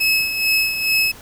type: tone with tremolo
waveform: 30% pulse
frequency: 2583 Hz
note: E7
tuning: 36 cents flat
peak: -11 dBFS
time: 0-1.12 s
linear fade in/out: 10 ms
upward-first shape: sine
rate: 2.3 Hz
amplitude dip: 60%
effects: pink hiss -41 dBFS RMS until 1.21 s